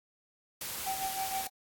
white noise, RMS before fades -38 dBFS, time 0.61-1.47 s, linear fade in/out 2 ms
triangle tone with tremolo, 770 Hz, G5, 31 cents flat, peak -29 dBFS, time 0.86-1.48 s, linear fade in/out 10 ms, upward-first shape sine, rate 6.4 Hz, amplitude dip 70%
effects AAC 64 kbps

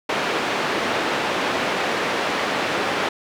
pink band-pass noise, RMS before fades -23 dBFS, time 0.09-3.09 s, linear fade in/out 5 ms, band 330 to 3000 Hz, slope 12 dB/octave, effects none

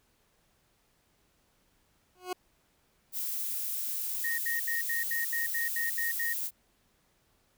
20% pulse tone with exponential growth, 364.2 Hz, F#4, 27 cents flat, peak -25 dBFS, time 2.15-2.33 s, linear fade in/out 5 ms, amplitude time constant 38 ms
violet noise, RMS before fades -34 dBFS, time 3.12-6.51 s, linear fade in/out 50 ms
sine tone bursts, 1859 Hz, A#6, 5 cents flat, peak -30 dBFS, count 10, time 4.24-6.333 s, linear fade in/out 5 ms, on 140 ms, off 77 ms
effects pink hiss -70 dBFS RMS until 7.57 s

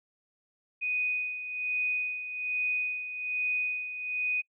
sine tone with tremolo, 2489 Hz, D#7, in tune, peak -26 dBFS, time 0.81-4.42 s, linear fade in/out 20 ms, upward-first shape sine, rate 1.2 Hz, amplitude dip 65%, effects noise-tail reverb RT60 0.1 s tail -26 dB re dry

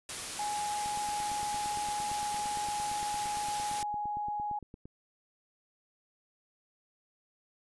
white noise, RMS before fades -38 dBFS, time 0.09-3.83 s, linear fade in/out 2 ms
sine tone, 833 Hz, G#5, 5 cents sharp, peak -32 dBFS, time 0.39-4.59 s, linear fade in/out 5 ms
click train, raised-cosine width 3 ms, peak -34 dBFS, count 36, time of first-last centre 0.86-4.855 s, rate 8.76 Hz
effects resampled to 24000 Hz

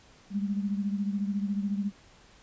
sine beating tone pair, 199.2 / 213.2 Hz, G3 / G#3, +28 / +46 cents, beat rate 14 Hz, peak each -28 / -34 dBFS, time 0.3-1.92 s, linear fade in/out 50 ms, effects pink hiss -57 dBFS RMS until 2.42 s + resampled to 16000 Hz

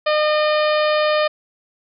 harmonic tone, 608 Hz, D#5, 40 cents flat, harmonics 1 / 2 / 3 / 4 / 5 / 6 / 7 / 8, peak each -16 / -22 / -26 / -28 / -30 / -32 / -33 / -34 dBFS, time 0.06-1.28 s, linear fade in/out 10 ms, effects none

